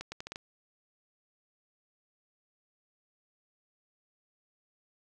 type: accelerating click train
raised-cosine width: 0.2 ms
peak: -22 dBFS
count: 6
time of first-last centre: 0.01-0.359 s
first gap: 110 ms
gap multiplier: 0.77
effects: none